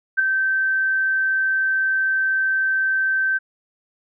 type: tone with ADSR envelope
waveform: sine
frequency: 1551 Hz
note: G6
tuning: 19 cents flat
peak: -11 dBFS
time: 0.17-3.39 s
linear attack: 23 ms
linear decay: 9 ms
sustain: -6 dB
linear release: 24 ms
effects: none